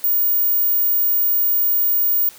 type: tone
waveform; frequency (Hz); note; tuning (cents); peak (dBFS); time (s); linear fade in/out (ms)
sine; 15430; B9; -41; -14; 0.04-2.29; 0
effects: white hiss -43 dBFS RMS until 2.38 s + high-pass 80 Hz 12 dB/octave